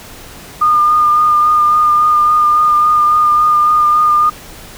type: tone with vibrato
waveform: sine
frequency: 1213 Hz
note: D#6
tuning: 44 cents flat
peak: -7 dBFS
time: 0.61-4.3 s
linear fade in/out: 10 ms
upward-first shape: sine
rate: 3.6 Hz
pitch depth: 17 cents each way
effects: pink hiss -34 dBFS RMS until 4.77 s